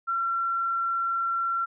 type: tone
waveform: sine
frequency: 1361 Hz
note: F6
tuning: 45 cents flat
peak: -24 dBFS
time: 0.07-1.66 s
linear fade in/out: 20 ms
effects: none